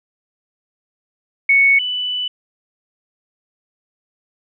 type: tone pair in turn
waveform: sine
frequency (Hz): 2217 / 2982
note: C#7 / F#7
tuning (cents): 0 / +13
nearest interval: perfect fourth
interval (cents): 513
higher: second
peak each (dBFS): -9 / -19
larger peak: first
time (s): 1.49-1.79 / 1.79-2.28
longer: second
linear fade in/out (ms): 5
effects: none